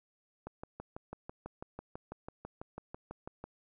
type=click train; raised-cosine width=1 ms; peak=-28 dBFS; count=19; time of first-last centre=0.47-3.44 s; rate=6.06 Hz; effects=none